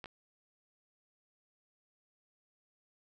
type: clicks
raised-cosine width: 0.3 ms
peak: -29 dBFS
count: 2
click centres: 0.042 / 0.058 s
effects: none